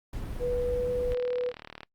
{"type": "noise", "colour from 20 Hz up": "brown", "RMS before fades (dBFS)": -35, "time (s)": [0.13, 1.14], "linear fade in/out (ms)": 2}
{"type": "tone with pitch glide", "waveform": "sine", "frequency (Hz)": [490.9, 494], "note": ["B4", "B4"], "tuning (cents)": [-10, 0], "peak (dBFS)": -26, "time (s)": [0.39, 1.53], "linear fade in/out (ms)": 50, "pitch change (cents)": 10, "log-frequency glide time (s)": [0.65, 0.88]}
{"type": "click train", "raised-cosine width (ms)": 0.3, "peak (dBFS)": -25, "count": 28, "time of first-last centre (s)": [1.12, 1.832], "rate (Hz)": 37.9}
{"effects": ["noise-tail reverb RT60 0.1 s tail -25 dB re dry", "Opus 48 kbps"]}